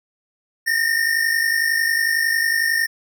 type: tone pair together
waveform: square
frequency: 1813.7 / 1864.7 Hz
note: A#6 / A#6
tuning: -48 / 0 cents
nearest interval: unison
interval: 48 cents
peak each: -19 / -23 dBFS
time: 0.66-2.87 s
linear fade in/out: 20 ms
effects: none